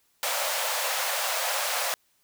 pink high-pass noise, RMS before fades -28 dBFS, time 0.23-1.94 s, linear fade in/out 0 ms, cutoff 510 Hz, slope 96 dB/octave, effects white hiss -68 dBFS RMS until 2.23 s

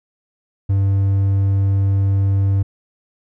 triangle tone, 98 Hz, G2, in tune, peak -11 dBFS, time 0.69-2.63 s, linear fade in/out 10 ms, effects none

